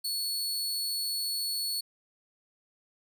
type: tone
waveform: sawtooth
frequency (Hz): 4406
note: C#8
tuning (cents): -11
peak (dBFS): -27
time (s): 0.04-1.81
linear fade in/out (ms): 10
effects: none